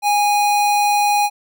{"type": "tone", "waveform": "square", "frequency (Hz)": 824, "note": "G#5", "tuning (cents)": -14, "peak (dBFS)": -14, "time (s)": [0.02, 1.3], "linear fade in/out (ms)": 50, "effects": []}